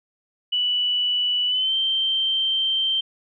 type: tone with pitch glide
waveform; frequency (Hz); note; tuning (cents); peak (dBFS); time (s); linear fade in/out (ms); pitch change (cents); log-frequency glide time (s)
sine; 2960 to 3132; F#7 to G7; 0 to -2; -19; 0.52-3.01; 10; +98; 1.47-1.75
effects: none